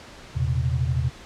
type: tone cluster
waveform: sine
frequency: 81.5 / 120.1 / 132.7 Hz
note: E2 / B2 / C3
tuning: -19 / -48 / +25 cents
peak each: -25 dBFS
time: 0.35-1.1 s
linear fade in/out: 20 ms
effects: pink hiss -44 dBFS RMS until 1.25 s + low-pass 6000 Hz 12 dB/octave